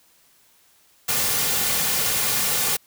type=noise with comb filter; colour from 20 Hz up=white; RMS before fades=-22 dBFS; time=1.08-2.77 s; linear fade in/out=10 ms; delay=3.1 ms; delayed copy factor=-0.6; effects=white hiss -58 dBFS RMS until 2.86 s